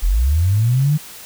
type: linear sweep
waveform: sine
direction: up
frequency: 36.73 to 155.56 Hz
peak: -12 dBFS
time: 0.02-0.98 s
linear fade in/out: 20 ms
effects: white hiss -37 dBFS RMS until 1.25 s